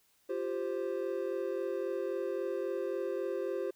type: chord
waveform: triangle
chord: F suspended second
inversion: none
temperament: just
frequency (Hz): 349.2 / 392.9 / 523.8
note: F4 / G4 / C5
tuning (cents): 0 / +4 / +2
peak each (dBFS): -36 / -34 / -35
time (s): 0.29-3.71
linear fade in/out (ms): 10
effects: white hiss -70 dBFS RMS until 3.75 s